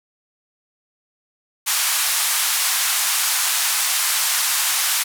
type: band-pass noise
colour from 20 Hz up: white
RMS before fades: -20 dBFS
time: 1.66-5.04 s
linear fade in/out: 20 ms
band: 860 to 13000 Hz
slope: 24 dB/octave
effects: none